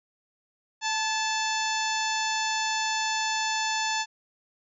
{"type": "harmonic tone with a mistuned harmonic", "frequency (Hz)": 880, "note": "A5", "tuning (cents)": 0, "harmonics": [1, 2, 3, 4, 5, 6, 7, 8], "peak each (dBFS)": [-29, -32, -34, -35, -36, -37, -37, -38], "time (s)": [0.81, 4.06], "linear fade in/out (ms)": 50, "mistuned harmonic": 2, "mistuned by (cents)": -34, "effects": []}